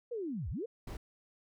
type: linear two-way sweep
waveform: sine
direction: down then up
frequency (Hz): 501 to 48.93 to 501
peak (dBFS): -35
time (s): 0.11-0.66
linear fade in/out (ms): 10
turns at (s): 0.5
type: noise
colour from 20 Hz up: brown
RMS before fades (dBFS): -42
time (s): 0.87-0.97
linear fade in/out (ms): 5
effects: none